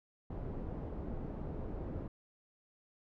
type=low-pass noise; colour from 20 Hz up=pink; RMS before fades=-41 dBFS; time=0.3-2.08 s; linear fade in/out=5 ms; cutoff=510 Hz; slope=12 dB/octave; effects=none